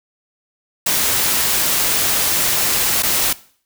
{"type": "noise with dropouts", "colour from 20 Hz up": "white", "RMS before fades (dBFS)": -17, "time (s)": [0.86, 3.33], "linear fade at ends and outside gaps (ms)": 5, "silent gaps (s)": [3.024, 3.032], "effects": ["noise-tail reverb RT60 0.5 s tail -19 dB re dry"]}